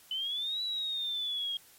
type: exponential two-way sweep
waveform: sine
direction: up then down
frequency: 3007 to 3957 to 3242 Hz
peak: -31 dBFS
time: 0.11-1.57 s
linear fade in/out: 2 ms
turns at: 0.62 s
effects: white hiss -58 dBFS RMS until 1.78 s + MP3 64 kbps